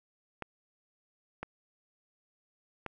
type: clicks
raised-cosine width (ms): 0.5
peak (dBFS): -22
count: 3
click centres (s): 0.423 / 1.43 / 2.863
effects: none